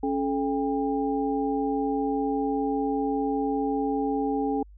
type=tone cluster; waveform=sine; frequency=277 / 431.9 / 800 Hz; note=C#4 / A4 / G5; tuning=-1 / -32 / +35 cents; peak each=-26 / -29 / -30 dBFS; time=0.03-4.63 s; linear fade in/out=5 ms; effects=added 50 Hz sine -46 dBFS peak until 4.77 s